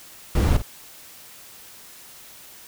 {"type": "noise with echo", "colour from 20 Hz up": "brown", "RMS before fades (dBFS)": -18, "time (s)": [0.35, 0.57], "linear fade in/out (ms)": 5, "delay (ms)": 51, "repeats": 1, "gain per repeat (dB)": -12, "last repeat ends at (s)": 0.621, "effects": ["white hiss -45 dBFS RMS until 2.67 s"]}